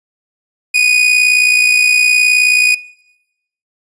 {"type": "tone with amplitude modulation", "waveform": "40% pulse", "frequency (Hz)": 2475, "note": "D#7", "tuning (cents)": -10, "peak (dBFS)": -5, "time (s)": [0.74, 2.75], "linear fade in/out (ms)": 10, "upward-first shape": "sine", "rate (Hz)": 59.1, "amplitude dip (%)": 60, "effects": ["noise-tail reverb RT60 0.9 s tail -22 dB re dry", "resampled to 22050 Hz"]}